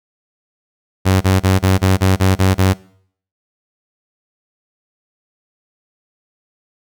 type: tone bursts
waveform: sawtooth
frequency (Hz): 94.6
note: F#2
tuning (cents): +39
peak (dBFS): -6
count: 9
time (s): 1.05-2.738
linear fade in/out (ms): 20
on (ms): 160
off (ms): 31
effects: noise-tail reverb RT60 0.6 s tail -22 dB re dry